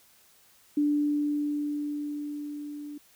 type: tone with level ramp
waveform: sine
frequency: 293.7 Hz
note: D4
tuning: in tune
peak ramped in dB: -21 to -37 dBFS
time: 0.77-2.98 s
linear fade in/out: 5 ms
effects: white hiss -60 dBFS RMS until 3.15 s